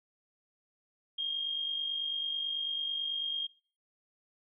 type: tone with amplitude modulation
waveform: sine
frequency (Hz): 3228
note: G#7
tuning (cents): -50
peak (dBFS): -29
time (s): 1.18-3.47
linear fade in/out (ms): 10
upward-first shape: sine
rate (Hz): 49.1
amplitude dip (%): 45
effects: noise-tail reverb RT60 0.4 s tail -22 dB re dry

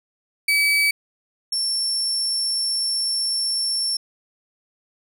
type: tone pair in turn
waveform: 35% pulse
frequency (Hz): 2288 / 5428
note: D7 / E8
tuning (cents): -46 / +50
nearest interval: octave + minor third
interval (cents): 1496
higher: second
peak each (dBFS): -14 / -18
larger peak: first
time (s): 0.48-0.91 / 1.52-3.97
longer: second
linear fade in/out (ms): 5
effects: none

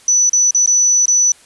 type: tone with dropouts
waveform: sine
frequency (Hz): 5960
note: F#8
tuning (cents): +12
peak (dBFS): -9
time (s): 0.08-1.32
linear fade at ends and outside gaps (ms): 2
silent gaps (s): 0.295-0.331 / 0.509-0.547 / 0.661-0.675 / 1.057-1.08
effects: white hiss -46 dBFS RMS until 1.45 s + resampled to 24000 Hz

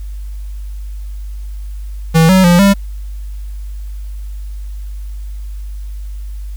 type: tone with pitch steps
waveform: square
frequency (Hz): 162.4 / 187.9 / 174.6 / 198.4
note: E3 / F#3 / F3 / G3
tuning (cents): -26 / +27 / 0 / +21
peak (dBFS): -6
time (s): 2.14-2.74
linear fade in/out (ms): 20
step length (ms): 150
effects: added 50 Hz sine -22 dBFS peak until 6.56 s + white hiss -49 dBFS RMS until 6.56 s

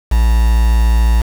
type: tone with quantisation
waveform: triangle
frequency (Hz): 57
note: A#1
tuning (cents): -38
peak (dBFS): -6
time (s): 0.11-1.22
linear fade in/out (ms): 10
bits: 4
effects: none

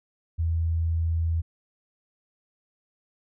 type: tone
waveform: sine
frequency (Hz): 82.41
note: E2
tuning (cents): 0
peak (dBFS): -22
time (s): 0.38-1.42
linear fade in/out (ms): 20
effects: none

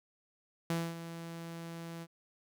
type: tone with ADSR envelope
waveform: sawtooth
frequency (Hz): 167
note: E3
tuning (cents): +23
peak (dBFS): -26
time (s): 0.7-2.07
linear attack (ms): 3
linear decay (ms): 240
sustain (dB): -12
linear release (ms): 47
effects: none

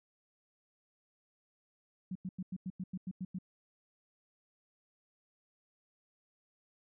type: tone bursts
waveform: sine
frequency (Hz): 185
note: F#3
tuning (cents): 0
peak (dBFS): -36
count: 10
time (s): 2.11-3.387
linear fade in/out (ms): 5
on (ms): 44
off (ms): 93
effects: none

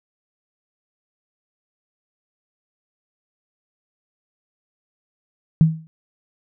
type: tone with exponential decay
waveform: sine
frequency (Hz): 160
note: D#3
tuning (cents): +49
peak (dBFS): -6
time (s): 5.61-5.87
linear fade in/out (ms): 0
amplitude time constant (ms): 55
effects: none

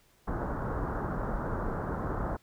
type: low-pass noise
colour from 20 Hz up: pink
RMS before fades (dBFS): -33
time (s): 0.27-2.37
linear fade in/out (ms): 10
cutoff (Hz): 1500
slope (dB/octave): 48
effects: pink hiss -65 dBFS RMS until 2.42 s

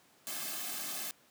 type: noise with comb filter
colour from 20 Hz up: white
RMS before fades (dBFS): -39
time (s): 0.27-1.11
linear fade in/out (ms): 0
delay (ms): 2.1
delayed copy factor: -1
effects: pink hiss -64 dBFS RMS until 1.3 s + high-pass 200 Hz 12 dB/octave

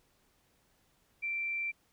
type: tone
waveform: sine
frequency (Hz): 2349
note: D7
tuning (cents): 0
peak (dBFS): -32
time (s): 1.22-1.72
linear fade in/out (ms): 20
effects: pink hiss -71 dBFS RMS until 1.92 s

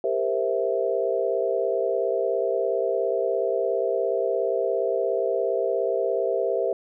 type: chord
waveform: sine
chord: C dominant seventh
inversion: second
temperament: equal with one note detuned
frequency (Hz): 396.1 / 466.2 / 523.3 / 659.3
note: G4 / Bb4 / C5 / E5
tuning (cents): +18 / 0 / 0 / 0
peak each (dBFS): -27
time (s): 0.04-6.73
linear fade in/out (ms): 2
effects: none

